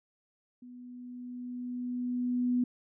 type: tone with level ramp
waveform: sine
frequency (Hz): 246.9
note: B3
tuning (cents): 0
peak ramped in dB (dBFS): -46 to -24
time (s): 0.62-2.64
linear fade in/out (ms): 5
effects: none